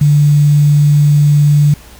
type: tone with quantisation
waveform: sine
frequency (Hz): 146.83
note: D3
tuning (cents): 0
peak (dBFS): -5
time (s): 0.01-1.74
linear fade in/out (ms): 5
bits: 5
effects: added 60 Hz sine -40 dBFS peak until 1.99 s + pink hiss -39 dBFS RMS until 1.99 s